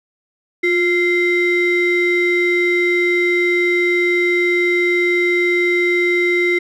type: ring-modulated tone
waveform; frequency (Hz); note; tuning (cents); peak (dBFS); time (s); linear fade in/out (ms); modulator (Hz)
triangle; 866; A5; -28; -8; 0.63-6.59; 10; 1220
effects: none